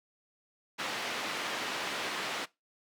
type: band-pass noise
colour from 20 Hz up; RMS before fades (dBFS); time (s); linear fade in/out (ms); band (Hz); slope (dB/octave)
white; -36; 0.78-2.46; 20; 230 to 3000; 12
effects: noise-tail reverb RT60 0.2 s tail -20 dB re dry